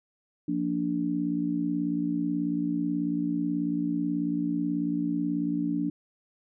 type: chord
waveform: sine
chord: Bb major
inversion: second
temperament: just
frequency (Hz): 174.81 / 233.1 / 291.4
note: F3 / Bb3 / D4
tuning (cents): +2 / 0 / -13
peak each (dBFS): -32 / -33 / -27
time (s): 0.48-5.9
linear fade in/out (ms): 5
effects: none